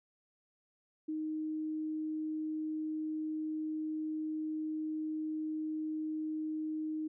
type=tone; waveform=sine; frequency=311.1 Hz; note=D#4; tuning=in tune; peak=-34 dBFS; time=1.08-7.08 s; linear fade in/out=10 ms; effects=none